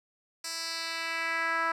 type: tone with band-pass filter sweep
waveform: 10% pulse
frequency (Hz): 329.6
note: E4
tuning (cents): 0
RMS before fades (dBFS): -32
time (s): 0.44-1.72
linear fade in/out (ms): 5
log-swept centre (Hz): 6500 to 1300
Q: 1.8
effects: none